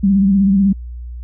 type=tone with vibrato; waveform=sine; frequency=196 Hz; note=G3; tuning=in tune; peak=-9 dBFS; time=0.03-0.73 s; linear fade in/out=10 ms; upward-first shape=sine; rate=16 Hz; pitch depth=54 cents each way; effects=added 60 Hz sine -26 dBFS peak until 1.23 s